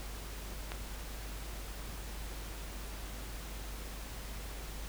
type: click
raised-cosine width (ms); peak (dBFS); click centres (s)
0.3; -22; 0.719
effects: added 50 Hz sine -42 dBFS peak until 4.88 s + pink hiss -47 dBFS RMS until 4.88 s